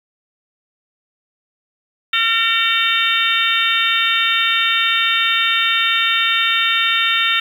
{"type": "harmonic tone with a mistuned harmonic", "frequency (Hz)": 455.5, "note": "A#4", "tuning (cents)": -40, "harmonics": [3, 4, 5, 6, 7, 8], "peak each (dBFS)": [-21, -21, -22, -21, -22, -19], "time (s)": [2.13, 7.4], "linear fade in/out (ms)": 5, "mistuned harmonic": 7, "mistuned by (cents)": -65, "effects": ["7-bit"]}